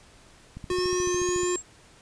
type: click train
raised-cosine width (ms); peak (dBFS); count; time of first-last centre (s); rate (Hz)
5; -26; 13; 0.57-1.433; 13.9
type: tone with pitch glide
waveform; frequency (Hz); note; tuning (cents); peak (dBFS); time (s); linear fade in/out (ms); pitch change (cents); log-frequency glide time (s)
square; 362.4 to 358; F#4 to F4; -36 to +43; -25; 0.7-1.56; 2; -21; 0.94-1.11
type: linear sweep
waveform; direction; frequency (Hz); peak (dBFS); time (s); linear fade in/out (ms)
sine; up; 5150 to 7630; -32; 0.75-1.63; 50
effects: pink hiss -54 dBFS RMS until 2.01 s + resampled to 22050 Hz